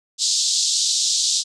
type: band-pass noise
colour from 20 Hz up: pink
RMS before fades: -20 dBFS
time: 0.18-1.44 s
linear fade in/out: 50 ms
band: 3700 to 7900 Hz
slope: 48 dB/octave
effects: none